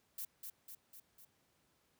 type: noise with echo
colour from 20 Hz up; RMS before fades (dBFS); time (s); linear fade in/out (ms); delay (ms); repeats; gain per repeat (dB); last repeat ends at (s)
violet; -43; 0.18-0.25; 5; 250; 4; -4; 1.25
effects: pink hiss -75 dBFS RMS until 1.99 s + high-pass 80 Hz 12 dB/octave